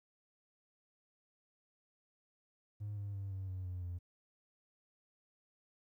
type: tone with pitch steps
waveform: triangle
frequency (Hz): 103.8 / 101.02 / 98.31 / 95.68 / 93.12 / 90.62 / 88.2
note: G#2 / G#2 / G2 / G2 / F#2 / F#2 / F2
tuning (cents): 0 / -47 / +5 / -41 / +12 / -36 / +18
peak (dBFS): -36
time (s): 2.8-3.99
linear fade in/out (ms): 20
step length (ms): 170
effects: tanh soft clip ceiling -35 dBFS + 13-bit